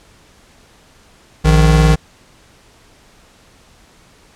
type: tone pair together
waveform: square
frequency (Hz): 58.32 / 155.56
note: A#1 / D#3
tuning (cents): +1 / 0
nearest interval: octave + perfect fourth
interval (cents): 1699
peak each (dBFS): -11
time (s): 1.44-1.96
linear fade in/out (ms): 20
effects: pink hiss -48 dBFS RMS until 4.35 s + low-pass 9000 Hz 12 dB/octave